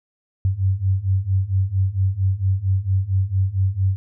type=beating tone pair; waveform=sine; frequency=93.3 / 97.7 Hz; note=F#2 / G2; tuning=+15 / -5 cents; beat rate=4.4 Hz; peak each=-21 / -19 dBFS; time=0.45-3.96 s; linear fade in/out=0 ms; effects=none